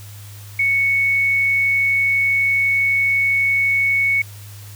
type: tone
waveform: sine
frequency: 2217 Hz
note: C#7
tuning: in tune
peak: -14 dBFS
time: 0.59-4.22 s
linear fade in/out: 5 ms
effects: added 102 Hz sine -35 dBFS peak until 4.75 s + white hiss -43 dBFS RMS until 4.75 s